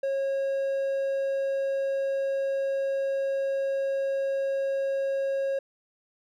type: tone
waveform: triangle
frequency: 545 Hz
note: C#5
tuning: 29 cents flat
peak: -23 dBFS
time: 0.03-5.59 s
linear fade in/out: 5 ms
effects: none